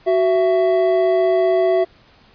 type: tone pair together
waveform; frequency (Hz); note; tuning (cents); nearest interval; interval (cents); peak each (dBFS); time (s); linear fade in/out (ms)
triangle; 373.2 / 665; F#4 / E5; +15 / +15; minor seventh; 1000; -14; 0.06-1.85; 20
effects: pink hiss -51 dBFS RMS until 2.34 s + resampled to 11025 Hz